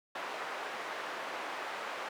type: band-pass noise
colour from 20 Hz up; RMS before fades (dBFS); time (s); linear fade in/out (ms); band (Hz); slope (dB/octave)
white; -40; 0.15-2.09; 5; 480 to 1500; 12
effects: none